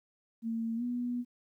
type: tone with pitch glide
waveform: sine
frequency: 227.5 to 243.8 Hz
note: A#3 to B3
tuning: -42 to -22 cents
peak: -31 dBFS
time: 0.42-1.25 s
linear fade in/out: 50 ms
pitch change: +120 cents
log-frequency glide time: 0.76-0.83 s
effects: 12-bit